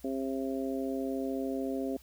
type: harmonic tone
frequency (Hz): 133.7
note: C3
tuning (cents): +38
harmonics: 2 / 3 / 4 / 5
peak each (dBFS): -33 / -37 / -39 / -41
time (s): 0.04-1.97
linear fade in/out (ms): 5
effects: added 60 Hz sine -56 dBFS peak until 2.02 s + white hiss -60 dBFS RMS until 2.02 s